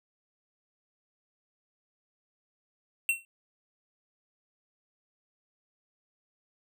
square tone with exponential decay, 2718 Hz, F7, 48 cents flat, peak -21 dBFS, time 3.09-3.25 s, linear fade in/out 1 ms, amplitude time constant 33 ms, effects none

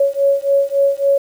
sine beating tone pair, 554.4 / 558 Hz, C#5 / C#5, 0 / +11 cents, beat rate 3.6 Hz, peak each -15 dBFS, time 0-1.18 s, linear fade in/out 5 ms, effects 7-bit

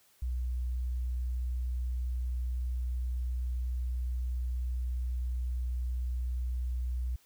sine tone, 61.74 Hz, B1, in tune, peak -30 dBFS, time 0.22-7.16 s, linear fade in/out 5 ms, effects white hiss -65 dBFS RMS until 7.25 s

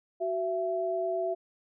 sine tone pair together, 374.4 / 668 Hz, F#4 / E5, +20 / +23 cents, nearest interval minor seventh, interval 1003 cents, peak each -32 / -29 dBFS, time 0.2-1.35 s, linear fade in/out 20 ms, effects none

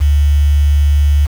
sine tone with quantisation, 72.4 Hz, D2, 24 cents flat, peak -7 dBFS, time 0-1.27 s, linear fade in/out 20 ms, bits 5, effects none

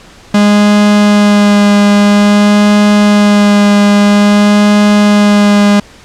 45% pulse tone with vibrato, 205.8 Hz, G#3, 16 cents flat, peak -4 dBFS, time 0.34-5.8 s, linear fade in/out 5 ms, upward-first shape sine, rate 0.5 Hz, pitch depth 13 cents each way, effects pink hiss -37 dBFS RMS until 6.04 s + low-pass 7000 Hz 12 dB/octave

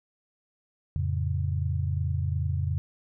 sine chord, F augmented, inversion none, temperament equal, 87.31 / 110 / 138.59 Hz, F2 / A2 / C#3, 0 / 0 / 0 cents, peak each -27 / -33 / -30 dBFS, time 0.96-2.78 s, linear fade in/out 0 ms, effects none

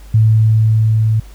sine tone with level ramp, 110 Hz, A2, in tune, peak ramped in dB -6 to -10 dBFS, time 0.14-1.2 s, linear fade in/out 5 ms, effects added 50 Hz sine -33 dBFS peak until 1.34 s + pink hiss -46 dBFS RMS until 1.34 s

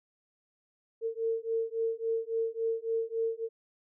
sine beating tone pair, 451.7 / 455.3 Hz, A4 / A#4, +45 / -41 cents, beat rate 3.6 Hz, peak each -32 / -32 dBFS, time 1.01-3.49 s, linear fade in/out 50 ms, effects none

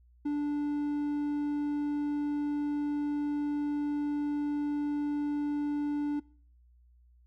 triangle tone, 292.3 Hz, D4, 8 cents flat, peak -26 dBFS, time 0.25-6.2 s, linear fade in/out 10 ms, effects noise-tail reverb RT60 0.5 s tail -23 dB re dry + added 60 Hz sine -58 dBFS peak until 7.26 s

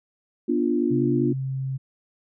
sine chord, B diminished, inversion none, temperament equal with one note detuned, 243.7 / 293.7 / 349.2 Hz, B3 / D4 / F4, -23 / 0 / 0 cents, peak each -24 dBFS, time 0.48-1.33 s, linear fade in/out 10 ms
sine tone, 133.3 Hz, C3, 33 cents sharp, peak -25 dBFS, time 0.9-1.78 s, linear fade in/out 20 ms
effects none

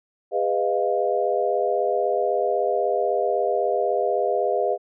sine chord, F half-diminished seventh, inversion first, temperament equal with one note detuned, 406.3 / 493.9 / 622.3 / 698.5 Hz, Ab4 / Cb5 / Eb5 / F5, -38 / 0 / 0 / 0 cents, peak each -25 / -25 / -25 / -25 dBFS, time 0.31-4.78 s, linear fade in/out 50 ms, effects none

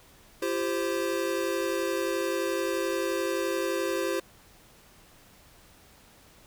square chord, F suspended second, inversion none, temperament equal with one note detuned, 340.5 / 392 / 523.3 Hz, F4 / G4 / C5, -44 / 0 / 0 cents, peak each -32 dBFS, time 0.42-4.2 s, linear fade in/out 5 ms, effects pink hiss -56 dBFS RMS until 6.46 s

